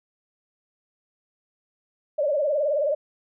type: tone with vibrato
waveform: sine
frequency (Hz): 584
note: D5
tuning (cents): -10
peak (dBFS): -20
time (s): 2.18-2.95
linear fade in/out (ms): 10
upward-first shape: sine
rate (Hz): 19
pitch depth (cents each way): 110
effects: none